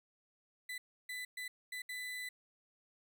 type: tone bursts at uneven times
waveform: 35% pulse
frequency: 1997 Hz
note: B6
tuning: 19 cents sharp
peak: -39 dBFS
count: 5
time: 0.69-0.78 / 1.09-1.25 / 1.37-1.48 / 1.72-1.82 / 1.89-2.29 s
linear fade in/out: 5 ms
effects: none